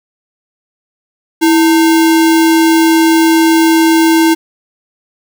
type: tone with sample-and-hold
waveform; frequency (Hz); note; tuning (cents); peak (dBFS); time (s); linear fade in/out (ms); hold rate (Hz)
sine; 326.2; E4; -18; -5; 1.41-4.35; 20; 1225
effects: none